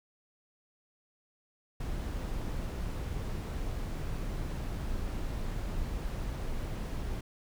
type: noise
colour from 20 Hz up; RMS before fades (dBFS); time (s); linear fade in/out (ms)
brown; -35; 1.8-7.21; 5
effects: none